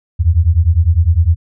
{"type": "beating tone pair", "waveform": "sine", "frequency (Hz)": [78.8, 88.7], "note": ["D#2", "F2"], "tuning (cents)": [23, 27], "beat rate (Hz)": 9.9, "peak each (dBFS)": -11, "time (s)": [0.19, 1.36], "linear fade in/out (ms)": 20, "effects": []}